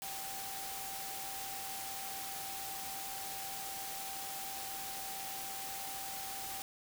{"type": "tone in noise", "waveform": "sine", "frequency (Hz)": 780, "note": "G5", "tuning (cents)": -9, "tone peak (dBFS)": -46, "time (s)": [0.02, 6.62], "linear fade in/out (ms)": 0, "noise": "white", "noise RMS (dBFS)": -43, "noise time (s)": [0.02, 6.62], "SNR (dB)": -6, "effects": []}